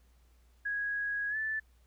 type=tone with pitch glide; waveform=sine; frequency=1657 to 1753.5 Hz; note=G#6 to A6; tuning=-4 to -6 cents; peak=-31 dBFS; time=0.65-1.6 s; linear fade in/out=10 ms; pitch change=+98 cents; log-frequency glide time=1.29-1.37 s; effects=added 60 Hz sine -61 dBFS peak until 1.86 s + pink hiss -72 dBFS RMS until 1.86 s